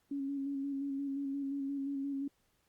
sine tone with vibrato, 277.2 Hz, C#4, in tune, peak -34 dBFS, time 0.11-2.28 s, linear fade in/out 5 ms, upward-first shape square, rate 5.7 Hz, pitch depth 24 cents each way, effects pink hiss -75 dBFS RMS until 2.68 s + Opus 48 kbps

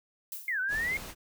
violet noise with exponential decay, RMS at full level -36 dBFS, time 0.32-0.7 s, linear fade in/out 1 ms, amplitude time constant 82 ms
sine exponential two-way sweep, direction down then up, 2169 to 1480 to 2169 Hz, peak -28 dBFS, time 0.48-0.97 s, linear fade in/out 2 ms, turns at 0.6 s
pink noise, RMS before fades -42 dBFS, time 0.68-1.15 s, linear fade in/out 50 ms
effects none

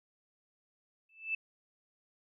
sine tone with exponential growth, 2637 Hz, E7, in tune, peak -28 dBFS, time 1.09-1.35 s, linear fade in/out 5 ms, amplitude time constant 55 ms, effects none

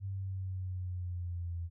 sine exponential sweep, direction down, 98 to 84.5 Hz, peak -35 dBFS, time 0-1.7 s, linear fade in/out 50 ms, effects none

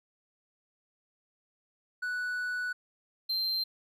triangle tone pair in turn, 1480 / 4142 Hz, F#6 / C8, 0 / -18 cents, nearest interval octave + tritone, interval 1782 cents, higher second, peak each -29 / -27 dBFS, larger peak second, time 2.02-2.73 / 3.29-3.64 s, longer first, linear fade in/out 10 ms, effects none

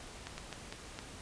slowing click train, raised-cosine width 0.2 ms, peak -24 dBFS, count 5, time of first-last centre 0.27-0.99 s, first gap 110 ms, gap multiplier 1.34, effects pink hiss -49 dBFS RMS until 1.21 s + resampled to 22050 Hz

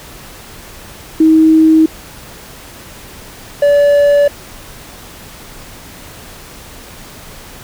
sine / triangle tone pair in turn, 317.7 / 575.8 Hz, D#4 / D5, +36 / -34 cents, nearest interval minor seventh, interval 1030 cents, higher second, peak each -4 dBFS, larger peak neither, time 1.2-1.86 / 3.62-4.28 s, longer neither, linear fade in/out 5 ms, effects pink hiss -34 dBFS RMS until 7.63 s

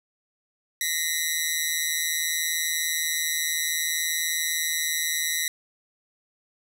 10% pulse ring-modulated tone, 1951 Hz, B6, 22 cents flat, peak -12 dBFS, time 0.81-5.48 s, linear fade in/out 0 ms, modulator 80.3 Hz, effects none

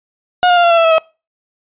35% pulse tone with pitch steps, 721 / 709 / 697.2 / 685.7 / 674.3 / 663.1 / 652.1 / 641.2 Hz, F#5 / F5 / F5 / F5 / E5 / E5 / E5 / E5, -45 / +26 / -3 / -32 / +39 / +10 / -19 / -48 cents, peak -6 dBFS, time 0.43-0.982 s, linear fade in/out 0 ms, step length 69 ms, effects noise-tail reverb RT60 0.3 s tail -24 dB re dry + resampled to 8000 Hz

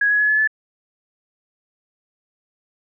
sine tone with pitch steps, 1661.2 / 1679.5 / 1698.1 / 1716.8 / 1735.7 Hz, G#6 / G#6 / G#6 / A6 / A6, 0 / +19 / +38 / -43 / -24 cents, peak -14 dBFS, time 0.01-0.475 s, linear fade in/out 5 ms, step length 93 ms, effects none

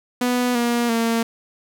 sawtooth tone with pitch steps, 246.9 / 237.9 / 229.3 Hz, B3 / A#3 / A#3, 0 / +35 / -28 cents, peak -14 dBFS, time 0.21-1.23 s, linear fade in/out 5 ms, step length 340 ms, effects none

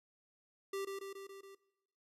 square tone with echo, 392 Hz, G4, in tune, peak -38 dBFS, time 0.73-0.85 s, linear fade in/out 5 ms, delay 140 ms, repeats 5, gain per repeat -3 dB, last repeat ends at 1.55 s, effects noise-tail reverb RT60 0.9 s tail -19 dB re dry + resampled to 32000 Hz

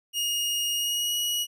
sawtooth tone with pitch glide, 2861 to 2909 Hz, F7 to F#7, +41 to -30 cents, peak -22 dBFS, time 0.13-1.47 s, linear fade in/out 50 ms, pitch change +29 cents, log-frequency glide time 0.74-1.15 s, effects none

